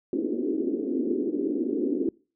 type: band-pass noise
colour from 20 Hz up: white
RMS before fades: -27 dBFS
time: 0.13-2.09 s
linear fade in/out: 2 ms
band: 250 to 390 Hz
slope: 48 dB/octave
effects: noise-tail reverb RT60 0.4 s tail -26 dB re dry